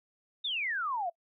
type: exponential sweep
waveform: sine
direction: down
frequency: 3750 to 659.3 Hz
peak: -30 dBFS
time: 0.44-1.1 s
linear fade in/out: 10 ms
effects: noise-tail reverb RT60 0.1 s tail -23 dB re dry